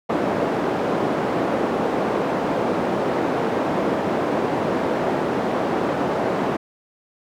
white band-pass noise, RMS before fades -22 dBFS, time 0.09-6.57 s, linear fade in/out 10 ms, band 200 to 610 Hz, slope 12 dB/octave, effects none

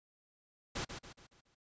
pink noise with echo, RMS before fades -38 dBFS, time 0.75-0.85 s, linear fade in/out 10 ms, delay 140 ms, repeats 5, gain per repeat -7 dB, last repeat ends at 1.55 s, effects noise-tail reverb RT60 0.1 s tail -26 dB re dry + resampled to 16000 Hz

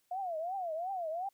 sine tone with vibrato, 701 Hz, F5, 6 cents sharp, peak -34 dBFS, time 0.11-1.29 s, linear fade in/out 5 ms, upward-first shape triangle, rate 2.8 Hz, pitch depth 230 cents each way, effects white hiss -75 dBFS RMS until 1.33 s

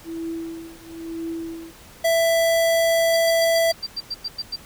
sine tone with tremolo, 329.6 Hz, E4, in tune, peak -25 dBFS, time 0.04-1.73 s, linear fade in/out 50 ms, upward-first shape triangle, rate 1 Hz, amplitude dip 95%
square tone, 663 Hz, E5, 10 cents sharp, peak -17 dBFS, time 2.04-3.72 s, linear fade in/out 10 ms
sine tone bursts, 4699 Hz, D8, in tune, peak -24 dBFS, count 11, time 3.13-4.562 s, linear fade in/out 10 ms, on 42 ms, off 97 ms
effects pink hiss -46 dBFS RMS until 4.65 s

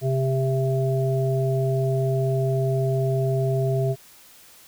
harmonic tone, 132.6 Hz, C3, 23 cents sharp, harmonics 1 / 3 / 5, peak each -21 / -26 / -28 dBFS, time 0.01-3.96 s, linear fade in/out 50 ms, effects white hiss -50 dBFS RMS until 4.67 s

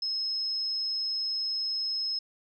sine tone, 5170 Hz, E8, 34 cents flat, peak -28 dBFS, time 0.02-2.19 s, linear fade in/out 5 ms, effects none

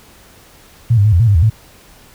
sine tone with pitch steps, 116.9 / 101.2 / 107.8 / 85.8 / 116.2 / 101.6 / 80.5 / 109.7 Hz, A#2 / G#2 / A2 / F2 / A#2 / G#2 / E2 / A2, +5 / -44 / -35 / -30 / -5 / -38 / -41 / -5 cents, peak -7 dBFS, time 0.9-1.5 s, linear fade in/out 10 ms, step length 75 ms, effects pink hiss -44 dBFS RMS until 2.14 s

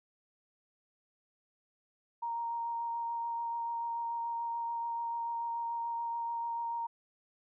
sine tone with vibrato, 932.3 Hz, A#5, in tune, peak -33 dBFS, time 2.22-6.87 s, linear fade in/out 10 ms, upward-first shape sine, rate 6.9 Hz, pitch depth 10 cents each way, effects none

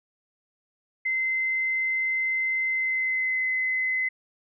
sine tone with pitch glide, 2066 to 2040 Hz, C7 to C7, -22 to -44 cents, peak -23 dBFS, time 1.05-4.09 s, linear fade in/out 10 ms, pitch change -22 cents, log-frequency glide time 2.67-3.5 s, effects none

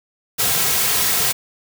white noise with comb filter, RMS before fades -18 dBFS, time 0.38-1.33 s, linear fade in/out 20 ms, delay 3.4 ms, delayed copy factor -0.5, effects none

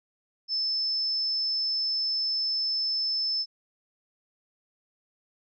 sine tone, 5260 Hz, E8, 5 cents flat, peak -25 dBFS, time 0.48-3.46 s, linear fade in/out 50 ms, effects none

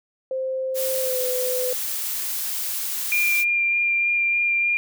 sine tone with pitch glide, 523.3 to 505.2 Hz, C5 to B4, 0 to +39 cents, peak -23 dBFS, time 0.31-1.73 s, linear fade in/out 2 ms, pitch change -61 cents, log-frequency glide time 0.98-1.22 s
blue noise, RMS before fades -27 dBFS, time 0.74-3.45 s, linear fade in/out 50 ms
sine tone with vibrato, 2394 Hz, D7, 33 cents sharp, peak -18 dBFS, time 3.12-4.77 s, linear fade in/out 0 ms, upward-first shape sine, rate 3.3 Hz, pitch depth 10 cents each way
effects none

